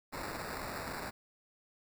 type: noise with sample-and-hold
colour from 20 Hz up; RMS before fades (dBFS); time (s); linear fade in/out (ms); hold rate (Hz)
white; -41; 0.12-1.11; 20; 3150
effects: none